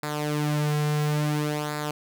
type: tone with flanger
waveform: sawtooth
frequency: 149.5 Hz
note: D3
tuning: 31 cents sharp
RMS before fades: -26 dBFS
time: 0.03-1.91 s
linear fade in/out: 2 ms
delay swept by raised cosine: 0.33 to 3.53 ms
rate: 0.58 Hz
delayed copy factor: -0.65
effects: none